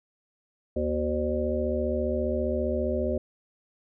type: harmonic tone with a mistuned harmonic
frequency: 74.9 Hz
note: D2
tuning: 35 cents sharp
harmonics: 1 / 3 / 5 / 7 / 8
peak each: -31 / -31 / -31 / -31 / -31 dBFS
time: 0.76-3.18 s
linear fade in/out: 5 ms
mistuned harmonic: 3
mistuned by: +110 cents
effects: none